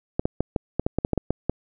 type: clicks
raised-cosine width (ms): 2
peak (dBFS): -8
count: 12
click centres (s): 0.195 / 0.255 / 0.406 / 0.562 / 0.796 / 0.865 / 0.986 / 1.049 / 1.133 / 1.177 / 1.306 / 1.496
effects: none